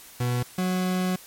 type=tone pair in turn; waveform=40% pulse; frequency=122.7 / 183.84 Hz; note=B2 / F#3; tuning=-11 / -11 cents; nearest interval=perfect fifth; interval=700 cents; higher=second; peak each=-22 dBFS; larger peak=neither; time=0.2-0.43 / 0.58-1.16 s; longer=second; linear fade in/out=5 ms; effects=white hiss -47 dBFS RMS until 1.26 s + MP3 64 kbps